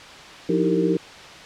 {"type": "tone cluster", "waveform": "sine", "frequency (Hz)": [176.4, 308.5, 325.1, 388, 459.3], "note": ["F3", "D#4", "E4", "G4", "A#4"], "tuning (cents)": [18, -15, -24, -18, -26], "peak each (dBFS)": -24, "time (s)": [0.49, 0.97], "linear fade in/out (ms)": 5, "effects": ["white hiss -40 dBFS RMS until 1.45 s", "low-pass 4000 Hz 12 dB/octave"]}